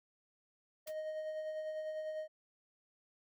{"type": "tone with tremolo", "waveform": "triangle", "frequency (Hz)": 622.3, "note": "D#5", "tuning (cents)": 0, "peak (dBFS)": -35, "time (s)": [0.86, 2.28], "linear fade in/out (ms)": 50, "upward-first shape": "sine", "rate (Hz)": 10, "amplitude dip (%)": 35}
{"type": "noise with exponential decay", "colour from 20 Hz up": "white", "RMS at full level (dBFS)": -45, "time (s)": [0.87, 0.95], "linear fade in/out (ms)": 5, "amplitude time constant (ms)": 17}
{"effects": []}